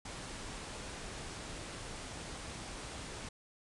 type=low-pass noise; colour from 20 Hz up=pink; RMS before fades=-45 dBFS; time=0.05-3.29 s; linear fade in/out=5 ms; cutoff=10000 Hz; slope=96 dB/octave; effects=none